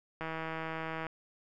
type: click train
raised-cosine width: 0.5 ms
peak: -23 dBFS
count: 139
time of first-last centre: 0.21-1.067 s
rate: 161 Hz
effects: none